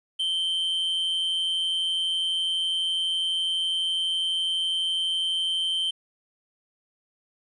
triangle tone with amplitude modulation, 3110 Hz, G7, 14 cents flat, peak -20 dBFS, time 0.19-5.91 s, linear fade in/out 10 ms, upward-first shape sine, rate 172 Hz, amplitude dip 45%, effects resampled to 24000 Hz + 10-bit

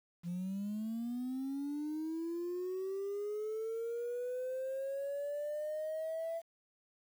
sine linear sweep, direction up, 169.8 to 669 Hz, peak -34 dBFS, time 0.23-6.42 s, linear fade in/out 50 ms, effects tanh soft clip ceiling -34 dBFS + 10-bit

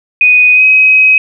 sine tone with pitch glide, 2489 to 2534 Hz, D#7 to D#7, 0 to +31 cents, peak -3 dBFS, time 0.21-1.18 s, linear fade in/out 2 ms, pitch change +31 cents, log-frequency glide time 0.53-0.64 s, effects none

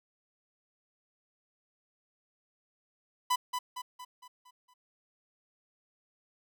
45% pulse tone with echo, 997 Hz, B5, 16 cents sharp, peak -25 dBFS, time 3.3-3.36 s, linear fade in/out 10 ms, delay 230 ms, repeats 6, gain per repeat -6 dB, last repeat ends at 4.74 s, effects none

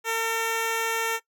10% pulse tone, 453.2 Hz, A#4, 49 cents flat, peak -16 dBFS, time 0.04-1.2 s, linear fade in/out 50 ms, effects noise-tail reverb RT60 0.1 s tail -19 dB re dry

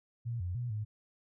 sine tone with pitch steps, 117.7 / 89.2 / 121.7 / 106.7 Hz, A#2 / F2 / B2 / G#2, +17 / +37 / -25 / +47 cents, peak -33 dBFS, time 0.25-0.85 s, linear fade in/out 20 ms, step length 150 ms, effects none

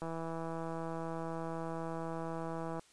click train, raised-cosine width 1 ms, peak -27 dBFS, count 456, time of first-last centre 0.02-2.794 s, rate 164 Hz, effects white hiss -64 dBFS RMS until 2.92 s + resampled to 22050 Hz

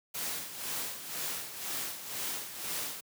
white noise with tremolo, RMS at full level -35 dBFS, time 0.14-3.01 s, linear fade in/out 10 ms, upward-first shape sine, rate 2 Hz, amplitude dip 65%, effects high-pass 100 Hz 12 dB/octave

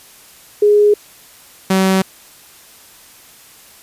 sine / sawtooth tone pair in turn, 415.3 / 190.09 Hz, G#4 / F#3, 0 / +47 cents, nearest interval octave + major second, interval 1353 cents, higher first, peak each -7 dBFS, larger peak neither, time 0.62-0.94 / 1.7-2.02 s, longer neither, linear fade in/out 5 ms, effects white hiss -43 dBFS RMS until 3.82 s + resampled to 32000 Hz

